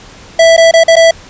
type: tone with dropouts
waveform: square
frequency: 659.3 Hz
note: E5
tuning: in tune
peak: -3 dBFS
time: 0.39-1.11 s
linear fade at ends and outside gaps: 5 ms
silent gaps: 0.566-0.577 / 0.712-0.737 / 0.837-0.88 / 0.957-0.965 s
effects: pink hiss -35 dBFS RMS until 1.29 s + resampled to 16000 Hz